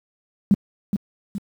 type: tone with echo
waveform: sine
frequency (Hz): 200.1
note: G3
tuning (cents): +36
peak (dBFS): -10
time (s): 0.51-0.54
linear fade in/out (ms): 0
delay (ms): 420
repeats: 2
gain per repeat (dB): -7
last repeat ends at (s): 1.38
effects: high-pass 100 Hz 12 dB/octave + 8-bit